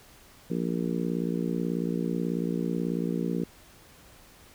harmonic tone, 58.27 Hz, A#1, in tune, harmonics 3 / 4 / 5 / 6 / 7 / 8, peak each -30 / -32 / -34 / -36 / -37 / -38 dBFS, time 0.5-3.44 s, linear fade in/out 5 ms, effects pink hiss -54 dBFS RMS until 4.54 s

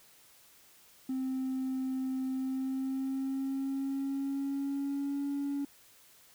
triangle tone with pitch glide, 261.6 to 282 Hz, C4 to C#4, 0 to +30 cents, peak -28 dBFS, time 1.09-5.65 s, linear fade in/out 5 ms, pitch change +130 cents, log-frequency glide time 2.3-5.26 s, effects tanh soft clip ceiling -27 dBFS + white hiss -60 dBFS RMS until 6.34 s

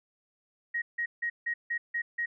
sine tone bursts, 1885 Hz, A#6, 19 cents sharp, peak -28 dBFS, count 7, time 0.74-2.26 s, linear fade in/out 10 ms, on 80 ms, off 160 ms, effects none

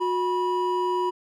triangle tone pair together, 362.7 / 977 Hz, F#4 / B5, -34 / -19 cents, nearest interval octave + perfect fourth, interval 1715 cents, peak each -23 dBFS, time 0-1.11 s, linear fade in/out 20 ms, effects none

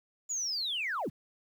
sine linear sweep, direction down, 7040 to 65.41 Hz, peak -30 dBFS, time 0.29-1.1 s, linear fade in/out 20 ms, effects tanh soft clip ceiling -26 dBFS + 10-bit

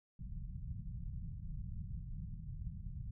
pink low-pass noise, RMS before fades -44 dBFS, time 0.19-3.11 s, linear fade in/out 5 ms, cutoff 180 Hz, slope 48 dB/octave, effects none

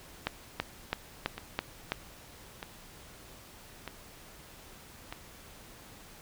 two click trains, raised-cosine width 0.3 ms, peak -22 / -13 dBFS, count 4 / 6, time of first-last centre 1.38-5.125 / 0.27-1.92 s, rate 0.801 / 3.03 Hz, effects pink hiss -52 dBFS RMS until 6.21 s

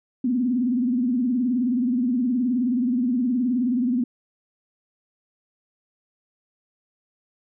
sine tone with vibrato, 246.9 Hz, B3, in tune, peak -19 dBFS, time 0.24-4.04 s, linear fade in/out 5 ms, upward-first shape sine, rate 19 Hz, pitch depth 120 cents each way, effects none

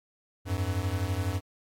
square beating tone pair, 88.1 / 100.1 Hz, F2 / G2, +16 / +37 cents, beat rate 12 Hz, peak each -31 dBFS, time 0.45-1.41 s, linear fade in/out 50 ms, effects AAC 64 kbps

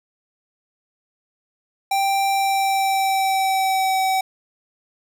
square tone with pitch glide, 785 to 762.2 Hz, G5 to G5, +2 to -49 cents, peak -18 dBFS, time 1.91-4.21 s, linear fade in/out 5 ms, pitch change -51 cents, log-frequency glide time 2.29-3.99 s, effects none

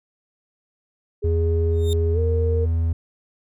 sine tone with pitch glide, 412.6 to 460.5 Hz, G#4 to A#4, -11 to -21 cents, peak -23 dBFS, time 1.22-2.66 s, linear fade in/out 20 ms, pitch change +190 cents, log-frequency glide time 2.13-2.19 s
triangle tone, 82.5 Hz, E2, 2 cents sharp, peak -16 dBFS, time 1.24-2.93 s, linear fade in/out 5 ms
sawtooth tone with exponential growth, 3656 Hz, A#7, 34 cents flat, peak -25 dBFS, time 1.72-1.93 s, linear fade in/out 0 ms, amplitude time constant 44 ms
effects none

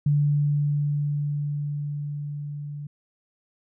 sine tone with level ramp, 145.9 Hz, D3, 11 cents flat, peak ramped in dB -17 to -32 dBFS, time 0.06-2.87 s, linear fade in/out 5 ms, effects none

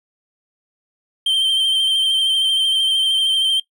triangle tone with vibrato, 3136 Hz, G7, in tune, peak -12 dBFS, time 1.26-3.6 s, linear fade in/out 5 ms, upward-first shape sine, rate 13 Hz, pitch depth 28 cents each way, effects noise-tail reverb RT60 0.1 s tail -19 dB re dry

